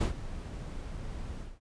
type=noise with ADSR envelope; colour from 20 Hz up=brown; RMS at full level=-23 dBFS; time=0-1.6 s; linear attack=14 ms; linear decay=110 ms; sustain=-16 dB; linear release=220 ms; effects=resampled to 22050 Hz